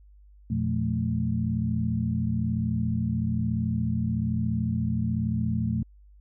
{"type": "tone cluster", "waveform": "sine", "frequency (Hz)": [86.5, 120.3, 177.3, 218.4], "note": ["F2", "B2", "F3", "A3"], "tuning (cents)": [-16, -45, 26, -13], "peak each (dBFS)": [-31, -28, -32, -28], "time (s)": [0.5, 5.83], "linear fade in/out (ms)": 5, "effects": ["added 50 Hz sine -50 dBFS peak until 6.2 s"]}